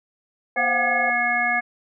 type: chord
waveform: sine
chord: C suspended fourth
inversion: none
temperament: equal with one note detuned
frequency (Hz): 523.3 / 698.5 / 771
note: C5 / F5 / G5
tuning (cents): 0 / 0 / -29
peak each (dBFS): -30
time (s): 0.56-1.1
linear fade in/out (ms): 2
type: harmonic tone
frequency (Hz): 241.1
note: B3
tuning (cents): -41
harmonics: 1 / 3 / 5 / 7 / 9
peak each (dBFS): -35 / -24 / -31 / -23 / -23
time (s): 0.56-1.61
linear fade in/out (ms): 20
effects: none